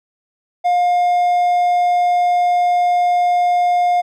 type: tone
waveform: triangle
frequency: 710 Hz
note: F5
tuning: 28 cents sharp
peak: -10 dBFS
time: 0.64-4.02 s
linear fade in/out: 20 ms
effects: none